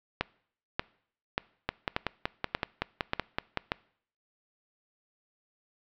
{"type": "two click trains", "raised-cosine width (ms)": 0.3, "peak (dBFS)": [-10, -11], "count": [7, 11], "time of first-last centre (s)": [[0.21, 3.719], [1.69, 3.573]], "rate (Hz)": [1.71, 5.31], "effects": ["noise-tail reverb RT60 0.6 s tail -23 dB re dry", "low-pass 4000 Hz 12 dB/octave"]}